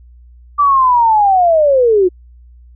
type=linear sweep; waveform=sine; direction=down; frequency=1174.7 to 349.2 Hz; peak=-7 dBFS; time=0.58-2.09 s; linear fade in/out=20 ms; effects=added 60 Hz sine -38 dBFS peak until 2.75 s